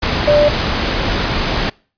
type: tone in noise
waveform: sine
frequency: 590 Hz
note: D5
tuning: 8 cents sharp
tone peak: -8 dBFS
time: 0.27-0.49 s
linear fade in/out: 10 ms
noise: pink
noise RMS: -17 dBFS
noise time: 0.02-1.7 s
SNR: +6 dB
effects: noise-tail reverb RT60 0.4 s tail -25 dB re dry + resampled to 11025 Hz